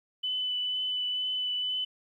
sine tone with vibrato, 2999 Hz, F#7, 23 cents sharp, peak -28 dBFS, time 0.23-1.85 s, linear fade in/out 10 ms, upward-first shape triangle, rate 2.1 Hz, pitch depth 13 cents each way, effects 11-bit

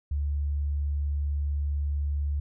sine tone, 72.2 Hz, D2, 29 cents flat, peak -25 dBFS, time 0.11-2.4 s, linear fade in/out 5 ms, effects none

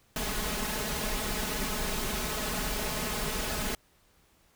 pink noise with comb filter, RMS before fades -32 dBFS, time 0.16-3.75 s, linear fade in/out 2 ms, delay 4.7 ms, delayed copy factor +0.8, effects pink hiss -65 dBFS RMS until 4.55 s

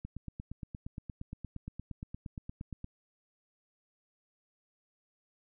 click train, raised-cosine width 5 ms, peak -28 dBFS, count 25, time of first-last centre 0.05-2.844 s, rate 8.59 Hz, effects none

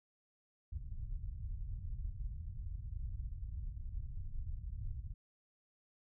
pink low-pass noise, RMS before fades -42 dBFS, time 0.72-5.14 s, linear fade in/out 5 ms, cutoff 100 Hz, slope 24 dB/octave, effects none

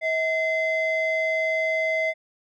triangle ring-modulated tone, 709 Hz, F5, 26 cents sharp, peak -15 dBFS, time 0.01-2.14 s, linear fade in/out 50 ms, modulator 1350 Hz, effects tanh soft clip ceiling -16 dBFS

